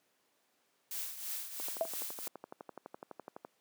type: noise with tremolo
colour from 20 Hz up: blue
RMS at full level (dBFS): -38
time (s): 0.91-2.28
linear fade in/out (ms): 2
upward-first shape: triangle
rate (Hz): 3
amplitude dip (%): 70
type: click train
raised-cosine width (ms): 1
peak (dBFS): -29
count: 23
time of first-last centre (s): 1.6-3.449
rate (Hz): 11.9
type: tone with exponential decay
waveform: sine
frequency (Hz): 657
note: E5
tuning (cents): -6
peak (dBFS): -24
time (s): 1.81-1.91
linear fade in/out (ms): 0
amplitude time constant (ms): 20
effects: pink hiss -74 dBFS RMS until 3.6 s + high-pass 300 Hz 12 dB/octave